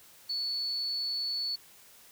sine tone, 4435 Hz, C#8, in tune, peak -30 dBFS, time 0.29-1.56 s, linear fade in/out 10 ms, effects white hiss -56 dBFS RMS until 2.11 s

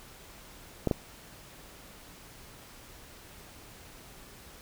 clicks, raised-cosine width 2 ms, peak -12 dBFS, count 2, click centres 0.873 / 0.912 s, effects pink hiss -51 dBFS RMS until 4.61 s

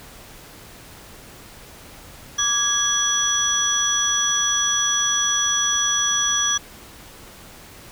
sine tone cluster, 1164 / 1656 / 3348 / 5890 Hz, D6 / G#6 / G#7 / F#8, -16 / -5 / +13 / -9 cents, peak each -28 / -27 / -23 / -20 dBFS, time 2.38-6.58 s, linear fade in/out 10 ms, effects pink hiss -43 dBFS RMS until 7.91 s

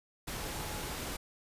sine tone in noise, 847 Hz, G#5, 34 cents sharp, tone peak -49 dBFS, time 0.41-0.94 s, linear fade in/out 10 ms, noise pink, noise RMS -39 dBFS, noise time 0.27-1.17 s, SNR -13 dB, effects resampled to 32000 Hz

